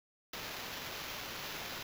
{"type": "noise with sample-and-hold", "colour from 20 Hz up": "white", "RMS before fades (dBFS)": -43, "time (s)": [0.33, 1.83], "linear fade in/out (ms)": 5, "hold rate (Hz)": 8820, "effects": []}